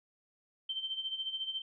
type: tone with tremolo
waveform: sine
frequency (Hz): 3115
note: G7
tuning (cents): -12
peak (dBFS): -32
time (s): 0.69-1.62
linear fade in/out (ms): 5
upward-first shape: sine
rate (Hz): 14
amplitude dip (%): 70
effects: none